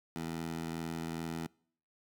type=tone with high-pass filter; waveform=15% pulse; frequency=82.41 Hz; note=E2; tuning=in tune; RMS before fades=-39 dBFS; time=0.16-1.47 s; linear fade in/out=0 ms; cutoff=180 Hz; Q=1.1; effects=noise-tail reverb RT60 0.6 s tail -26 dB re dry